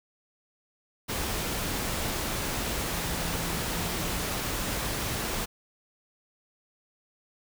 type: tone in noise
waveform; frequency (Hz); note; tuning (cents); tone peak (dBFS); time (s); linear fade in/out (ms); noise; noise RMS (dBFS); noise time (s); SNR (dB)
sine; 170; F3; -46; -39; 2.92-4.27; 20; pink; -31; 1.08-5.46; -11
effects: none